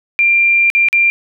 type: tone with dropouts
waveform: sine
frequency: 2380 Hz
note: D7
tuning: 22 cents sharp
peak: -8 dBFS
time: 0.19-1.1 s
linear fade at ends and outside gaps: 0 ms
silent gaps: 0.701-0.75 / 0.886-0.929 s
effects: none